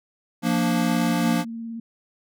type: chord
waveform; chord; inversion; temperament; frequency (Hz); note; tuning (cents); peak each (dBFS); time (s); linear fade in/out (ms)
square; Bb major; second; equal; 174.61 / 233.1 / 293.7; F3 / Bb3 / D4; 0 / 0 / 0; -25 / -23 / -27; 0.42-1.45; 50
type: tone with vibrato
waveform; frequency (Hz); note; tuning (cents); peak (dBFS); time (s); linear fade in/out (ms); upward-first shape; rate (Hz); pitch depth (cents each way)
sine; 228.9; A#3; -31; -30; 1.09-1.8; 5; square; 18; 15
effects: none